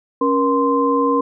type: tone cluster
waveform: sine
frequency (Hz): 277.3 / 475.5 / 1041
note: C#4 / A#4 / C6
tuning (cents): +1 / +34 / -9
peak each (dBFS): -18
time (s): 0.21-1.21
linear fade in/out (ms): 5
effects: none